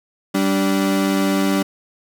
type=tone pair together; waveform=35% pulse; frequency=194.8 / 290.8 Hz; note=G3 / D4; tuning=-11 / -17 cents; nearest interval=perfect fifth; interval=694 cents; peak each=-17 dBFS; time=0.34-1.63 s; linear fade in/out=10 ms; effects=none